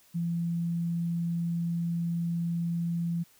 sine tone, 169.7 Hz, F3, 49 cents flat, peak -27 dBFS, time 0.14-3.24 s, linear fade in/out 20 ms, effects white hiss -61 dBFS RMS until 3.39 s

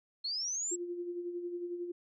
sine linear sweep, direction up, 4186 to 7720 Hz, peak -33 dBFS, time 0.24-0.76 s, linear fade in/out 10 ms
sine tone with tremolo, 350 Hz, F4, 4 cents sharp, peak -34 dBFS, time 0.71-1.92 s, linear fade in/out 10 ms, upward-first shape sine, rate 11 Hz, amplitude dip 50%
effects none

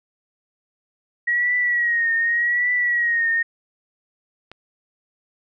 sine tone with vibrato, 1902 Hz, A#6, 34 cents sharp, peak -17 dBFS, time 1.27-3.43 s, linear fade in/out 10 ms, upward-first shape triangle, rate 0.86 Hz, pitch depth 70 cents each way
click, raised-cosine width 0.3 ms, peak -23 dBFS, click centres 4.516 s
effects none

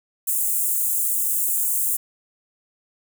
white high-pass noise, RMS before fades -22 dBFS, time 0.27-1.97 s, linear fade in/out 10 ms, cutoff 7400 Hz, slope 48 dB/octave, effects none

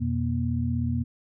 sine tone cluster, 86.3 / 122.8 / 238.6 Hz, F2 / B2 / A#3, -20 / -9 / +41 cents, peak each -28 dBFS, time 0-1.04 s, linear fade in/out 20 ms, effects none

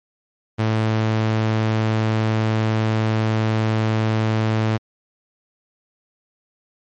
sawtooth tone, 110 Hz, A2, in tune, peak -13 dBFS, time 0.58-4.78 s, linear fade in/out 20 ms, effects low-pass 4000 Hz 12 dB/octave + MP3 48 kbps

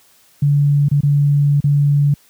sine tone with dropouts, 143.8 Hz, D3, 36 cents flat, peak -10 dBFS, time 0.42-2.14 s, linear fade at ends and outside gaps 5 ms, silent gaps 0.885-0.913 / 1.007-1.032 / 1.604-1.64 s, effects white hiss -52 dBFS RMS until 2.29 s + high-pass 60 Hz 12 dB/octave

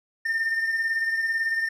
triangle beating tone pair, 1808 / 1826 Hz, A6 / A#6, +47 / -36 cents, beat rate 18 Hz, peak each -21 / -29 dBFS, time 0.25-1.69 s, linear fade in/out 10 ms, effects tanh soft clip ceiling -16 dBFS + resampled to 32000 Hz

